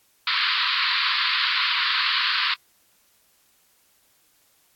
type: band-pass noise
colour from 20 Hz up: white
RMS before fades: -23 dBFS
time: 0.27-2.54 s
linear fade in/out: 2 ms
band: 1000 to 4600 Hz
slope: 96 dB/octave
effects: white hiss -62 dBFS RMS until 4.75 s + AAC 64 kbps